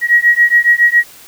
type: beating tone pair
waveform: sine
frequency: 1900 / 1907.2 Hz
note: A#6 / A#6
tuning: +33 / +39 cents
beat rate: 7.2 Hz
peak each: -10 dBFS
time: 0.01-1.04 s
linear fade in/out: 50 ms
effects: white hiss -39 dBFS RMS until 1.27 s